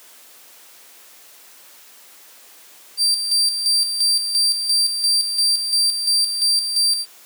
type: tone with tremolo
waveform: 35% pulse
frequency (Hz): 4699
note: D8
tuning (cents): 0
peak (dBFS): -13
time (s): 2.97-7.06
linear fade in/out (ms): 50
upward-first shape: square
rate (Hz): 2.9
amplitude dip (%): 55
effects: white hiss -46 dBFS RMS until 7.25 s + high-pass 300 Hz 12 dB/octave